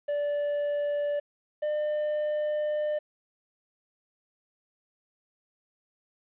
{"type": "tone pair in turn", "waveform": "triangle", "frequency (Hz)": [582, 601.5], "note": ["D5", "D5"], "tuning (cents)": [-16, 41], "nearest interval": "minor second", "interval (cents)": 57, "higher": "second", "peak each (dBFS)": -24, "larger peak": "neither", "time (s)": [[0.08, 1.2], [1.62, 2.99]], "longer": "second", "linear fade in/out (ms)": 10, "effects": ["resampled to 8000 Hz", "10-bit"]}